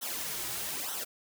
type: noise with flanger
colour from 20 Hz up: white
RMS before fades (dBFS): -36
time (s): 0.01-1.05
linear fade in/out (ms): 20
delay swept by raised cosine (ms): 0.42 to 4.42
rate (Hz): 1.1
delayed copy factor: -0.75
effects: none